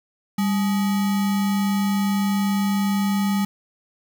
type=tone with sample-and-hold; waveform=sine; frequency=198.8 Hz; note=G3; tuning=25 cents sharp; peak=-18 dBFS; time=0.38-3.45 s; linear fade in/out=5 ms; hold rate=1050 Hz; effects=none